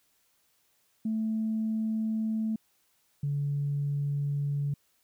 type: tone pair in turn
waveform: sine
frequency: 220 / 143 Hz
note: A3 / D3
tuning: 0 / -46 cents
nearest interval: perfect fifth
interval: 746 cents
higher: first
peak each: -26 dBFS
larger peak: neither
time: 1.05-2.56 / 3.23-4.74 s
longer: neither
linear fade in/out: 5 ms
effects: tanh soft clip ceiling -22 dBFS + white hiss -70 dBFS RMS until 5.03 s